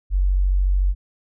sine tone, 46.84 Hz, F#1, 22 cents sharp, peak -15 dBFS, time 0.1-0.95 s, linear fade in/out 50 ms, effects none

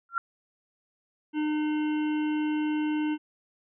sine tone with exponential growth, 1374 Hz, F6, 29 cents flat, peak -20 dBFS, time 0.09-0.18 s, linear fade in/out 1 ms, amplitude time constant 18 ms
harmonic tone, 303.9 Hz, D#4, 41 cents flat, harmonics 1 / 3 / 5 / 7 / 9 / 10, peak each -25 / -39 / -43 / -46 / -44 / -48 dBFS, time 1.33-3.18 s, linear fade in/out 50 ms
effects none

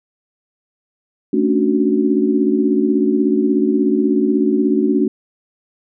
sine chord, D major seventh, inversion second, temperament equal, 220 / 277.2 / 293.7 / 370 Hz, A3 / C#4 / D4 / F#4, 0 / 0 / 0 / 0 cents, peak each -18 dBFS, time 1.33-5.08 s, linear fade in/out 5 ms, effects none

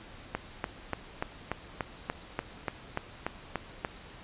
click train, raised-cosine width 0.5 ms, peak -15 dBFS, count 13, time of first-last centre 0.35-3.849 s, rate 3.43 Hz, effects pink hiss -49 dBFS RMS until 4.23 s + resampled to 8000 Hz

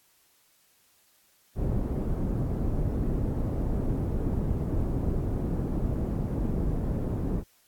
pink low-pass noise, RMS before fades -28 dBFS, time 1.55-7.44 s, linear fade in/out 50 ms, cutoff 340 Hz, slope 12 dB/octave, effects white hiss -64 dBFS RMS until 7.67 s + AAC 64 kbps

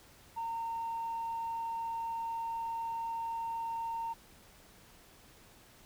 sine tone, 916 Hz, A#5, 31 cents flat, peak -33 dBFS, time 0.36-4.14 s, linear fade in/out 20 ms, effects tanh soft clip ceiling -31 dBFS + pink hiss -59 dBFS RMS until 5.85 s

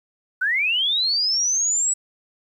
sine linear sweep, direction up, 1451 to 7902 Hz, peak -18 dBFS, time 0.41-1.94 s, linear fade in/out 10 ms, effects 9-bit

